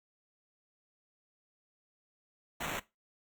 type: noise with sample-and-hold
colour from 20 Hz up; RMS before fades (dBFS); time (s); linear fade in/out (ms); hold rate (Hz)
white; -37; 2.6-2.8; 10; 4900
effects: noise-tail reverb RT60 0.2 s tail -17 dB re dry